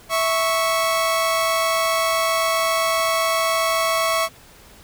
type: tone pair together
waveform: sawtooth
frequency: 655.7 / 1108.7 Hz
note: E5 / C#6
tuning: -9 / 0 cents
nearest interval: major sixth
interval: 909 cents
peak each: -17 dBFS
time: 0.09-4.29 s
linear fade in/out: 50 ms
effects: pink hiss -47 dBFS RMS until 4.83 s